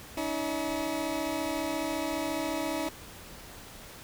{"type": "tone pair together", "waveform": "20% pulse", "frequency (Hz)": [285.2, 319.7], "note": ["C#4", "D#4"], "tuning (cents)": [49, 47], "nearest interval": "major second", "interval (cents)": 198, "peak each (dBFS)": [-29, -27], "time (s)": [0.17, 2.89], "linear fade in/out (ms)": 5, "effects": ["pink hiss -47 dBFS RMS until 4.03 s"]}